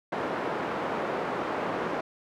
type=band-pass noise; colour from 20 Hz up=pink; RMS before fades=-31 dBFS; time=0.12-2.01 s; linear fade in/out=5 ms; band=310 to 1300 Hz; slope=12 dB/octave; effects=none